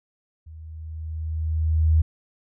sine tone with level ramp, 79.3 Hz, D#2, 33 cents sharp, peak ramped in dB -39 to -13 dBFS, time 0.46-2.02 s, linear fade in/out 10 ms, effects none

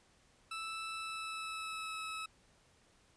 20% pulse tone with pitch glide, 1318.5 to 1295.8 Hz, E6 to E6, 0 to -30 cents, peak -35 dBFS, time 0.51-2.26 s, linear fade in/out 5 ms, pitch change -30 cents, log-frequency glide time 0.93-2 s, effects pink hiss -68 dBFS RMS until 3.16 s + resampled to 22050 Hz

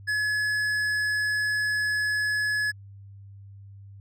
sine tone with hard clipping, 1700 Hz, G#6, 40 cents sharp, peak -25 dBFS, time 0.07-2.72 s, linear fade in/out 20 ms, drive 9 dB, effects added 99 Hz sine -43 dBFS peak until 4 s

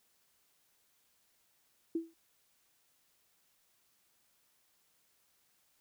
sine tone with exponential decay, 329.6 Hz, E4, in tune, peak -28 dBFS, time 1.95-2.14 s, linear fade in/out 5 ms, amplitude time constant 40 ms, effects white hiss -73 dBFS RMS until 5.8 s

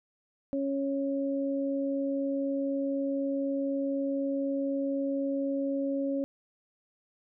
sine tone pair together, 276 / 552 Hz, C#4 / C#5, -7 / -7 cents, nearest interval octave, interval 1200 cents, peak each -29 / -32 dBFS, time 0.53-6.24 s, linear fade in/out 0 ms, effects none

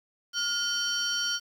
sine tone cluster, 1416 / 3092 / 4492 / 5640 Hz, F6 / G7 / C#8 / F8, +23 / -24 / +22 / +16 cents, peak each -31 dBFS, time 0.33-1.4 s, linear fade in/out 50 ms, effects tanh soft clip ceiling -20 dBFS + 9-bit

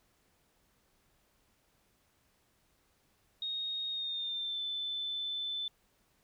sine tone with pitch glide, 3729 to 3522 Hz, A#7 to A7, 0 to +1 cents, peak -34 dBFS, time 3.42-5.68 s, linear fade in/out 2 ms, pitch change -99 cents, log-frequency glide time 3.9-4.62 s, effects pink hiss -72 dBFS RMS until 6.23 s

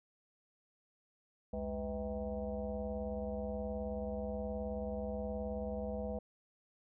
sine tone with frequency modulation, 353.1 Hz, F4, 19 cents sharp, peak -36 dBFS, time 1.53-6.19 s, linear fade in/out 5 ms, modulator 145 Hz, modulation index 2.3, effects none

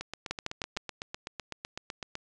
two click trains, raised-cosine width 0.2 ms, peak -19 / -14 dBFS, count 18 / 4, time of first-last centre 0.01-2.154 / 0.31-0.772 s, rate 7.93 / 6.5 Hz, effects resampled to 22050 Hz

